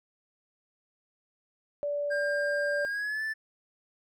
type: tone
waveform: sine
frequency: 580 Hz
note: D5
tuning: 22 cents flat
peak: -28 dBFS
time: 1.83-2.85 s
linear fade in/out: 0 ms
type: tone with pitch glide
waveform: triangle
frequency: 1602 to 1757.1 Hz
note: G6 to A6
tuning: +37 to -3 cents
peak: -28 dBFS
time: 2.1-3.34 s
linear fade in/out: 20 ms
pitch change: +160 cents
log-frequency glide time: 2.85-3.23 s
effects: none